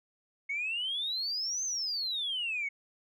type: exponential two-way sweep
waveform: sine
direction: up then down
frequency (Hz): 2180 to 6360 to 2180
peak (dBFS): -30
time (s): 0.49-2.69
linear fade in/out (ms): 10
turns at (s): 1.64
effects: tanh soft clip ceiling -26 dBFS